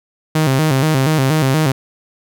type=tone with vibrato; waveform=sawtooth; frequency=144.3 Hz; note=D3; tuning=30 cents flat; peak=-8 dBFS; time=0.35-1.72 s; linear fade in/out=5 ms; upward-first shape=square; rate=4.2 Hz; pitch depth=140 cents each way; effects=none